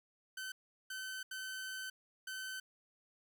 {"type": "tone bursts at uneven times", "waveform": "sawtooth", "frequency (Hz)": 1529, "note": "G6", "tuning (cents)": -44, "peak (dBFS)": -38, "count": 4, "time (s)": [[0.37, 0.52], [0.9, 1.23], [1.31, 1.9], [2.27, 2.6]], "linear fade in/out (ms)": 5, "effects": []}